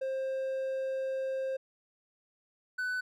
triangle tone pair in turn, 530 / 1499.1 Hz, C5 / F#6, +22 / +22 cents, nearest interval octave + tritone, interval 1800 cents, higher second, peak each -29 / -29 dBFS, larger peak neither, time 0.01-1.57 / 2.78-3.01 s, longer first, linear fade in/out 10 ms, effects none

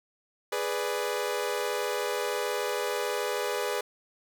sawtooth chord, G# diminished, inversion none, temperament equal, 415.3 / 493.9 / 587.3 Hz, G#4 / B4 / D5, 0 / 0 / 0 cents, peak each -28 / -28 / -31 dBFS, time 0.52-3.81 s, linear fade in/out 5 ms, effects none

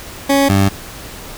20% pulse tone pair in turn, 277.2 / 98 Hz, C#4 / G2, 0 / 0 cents, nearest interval octave + tritone, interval 1800 cents, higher first, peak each -5 dBFS, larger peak neither, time 0.29-0.49 / 0.49-0.69 s, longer neither, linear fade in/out 10 ms, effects pink hiss -32 dBFS RMS until 1.37 s

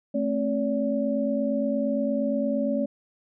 sine tone cluster, 219.9 / 268.5 / 573 Hz, A3 / C4 / D5, -1 / +45 / -43 cents, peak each -27 dBFS, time 0.14-2.86 s, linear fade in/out 10 ms, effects none

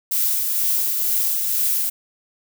violet noise with tremolo, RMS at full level -19 dBFS, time 0.11-1.9 s, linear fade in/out 10 ms, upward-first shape triangle, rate 2.1 Hz, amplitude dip 35%, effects none

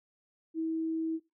sine tone, 323.1 Hz, E4, 35 cents flat, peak -29 dBFS, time 0.54-1.2 s, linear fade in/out 50 ms, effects noise-tail reverb RT60 0.2 s tail -17 dB re dry

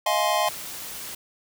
square chord, F minor seventh, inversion third, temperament just, 628.6 / 698.5 / 838.1 / 1047.7 Hz, Eb5 / F5 / Ab5 / C6, +18 / 0 / +16 / +2 cents, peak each -27 dBFS, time 0.06-0.49 s, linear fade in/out 5 ms
white noise, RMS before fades -36 dBFS, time 0.47-1.15 s, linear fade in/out 5 ms
effects none

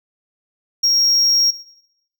triangle tone, 5588 Hz, F8, in tune, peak -11 dBFS, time 0.83-1.51 s, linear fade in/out 10 ms, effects noise-tail reverb RT60 0.8 s tail -17 dB re dry

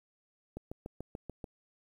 click train, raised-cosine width 2 ms, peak -27 dBFS, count 7, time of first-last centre 0.57-1.442 s, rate 6.88 Hz, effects 10-bit

